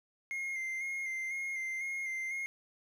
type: tone with vibrato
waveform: triangle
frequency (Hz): 2117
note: C7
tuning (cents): +20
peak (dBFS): -33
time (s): 0.31-2.46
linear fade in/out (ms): 0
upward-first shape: square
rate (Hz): 2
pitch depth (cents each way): 24
effects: 12-bit